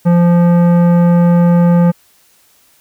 sine tone with tanh clipping, 173.2 Hz, F3, 14 cents flat, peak -8 dBFS, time 0.05-1.92 s, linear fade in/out 20 ms, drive 14 dB, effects white hiss -51 dBFS RMS until 2.8 s

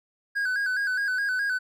triangle tone with vibrato, 1568 Hz, G6, in tune, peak -22 dBFS, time 0.35-1.59 s, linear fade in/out 20 ms, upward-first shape square, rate 4.8 Hz, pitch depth 70 cents each way, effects none

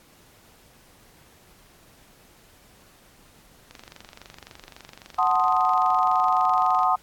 click train, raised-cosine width 0.2 ms, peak -25 dBFS, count 75, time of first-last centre 3.71-6.832 s, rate 23.7 Hz
sine chord, F# diminished seventh, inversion none, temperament equal, 740 / 880 / 1046.5 / 1244.5 Hz, F#5 / A5 / C6 / Eb6, 0 / 0 / 0 / 0 cents, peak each -22 / -26 / -24 / -23 dBFS, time 5.18-6.96 s, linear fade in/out 10 ms
effects pink hiss -55 dBFS RMS until 7.02 s + AAC 64 kbps

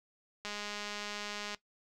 click train, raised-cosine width 0.2 ms, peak -23 dBFS, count 228, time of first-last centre 0.45-1.547 s, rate 207 Hz, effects noise-tail reverb RT60 0.1 s tail -17 dB re dry

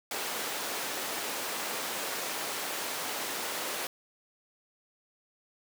pink high-pass noise, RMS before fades -35 dBFS, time 0.11-3.87 s, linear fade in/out 2 ms, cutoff 430 Hz, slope 12 dB/octave, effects none

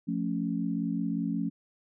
sine chord, F augmented, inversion none, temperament equal, 174.61 / 220 / 277.2 Hz, F3 / A3 / C#4, 0 / 0 / 0 cents, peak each -32 dBFS, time 0.07-1.5 s, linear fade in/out 20 ms, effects none

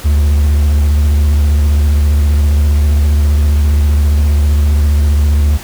triangle tone with vibrato, 73.42 Hz, D2, in tune, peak -5 dBFS, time 0.04-5.58 s, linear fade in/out 20 ms, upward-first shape sine, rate 15 Hz, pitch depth 52 cents each way, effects pink hiss -30 dBFS RMS until 5.63 s

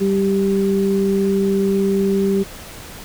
sine tone pair together, 195.21 / 392 Hz, G3 / G4, -7 / 0 cents, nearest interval octave, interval 1207 cents, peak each -17 dBFS, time 0-2.44 s, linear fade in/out 20 ms, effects pink hiss -36 dBFS RMS until 3.04 s

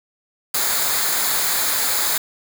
white noise with comb filter, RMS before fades -20 dBFS, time 0.54-2.18 s, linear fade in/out 5 ms, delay 0.35 ms, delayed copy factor -0.6, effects none

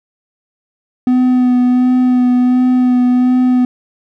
triangle tone with vibrato, 250.4 Hz, B3, 24 cents sharp, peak -6 dBFS, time 1.07-3.65 s, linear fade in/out 2 ms, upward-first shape sine, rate 1.4 Hz, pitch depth 17 cents each way, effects none

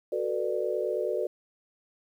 sine chord, B minor seventh, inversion second, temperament just, 370.4 / 444.5 / 493.9 / 592.7 Hz, F#4 / A4 / B4 / D5, +2 / +18 / 0 / +16 cents, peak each -32 dBFS, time 0.12-1.27 s, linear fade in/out 5 ms, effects 10-bit

